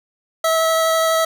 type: tone with vibrato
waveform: 25% pulse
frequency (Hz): 649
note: E5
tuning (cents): -27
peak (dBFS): -11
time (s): 0.44-1.25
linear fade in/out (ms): 5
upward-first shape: triangle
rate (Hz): 12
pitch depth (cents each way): 10
effects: none